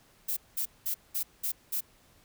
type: noise bursts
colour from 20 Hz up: violet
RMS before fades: -31 dBFS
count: 6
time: 0.28-1.808 s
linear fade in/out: 10 ms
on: 88 ms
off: 200 ms
effects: pink hiss -62 dBFS RMS until 2.24 s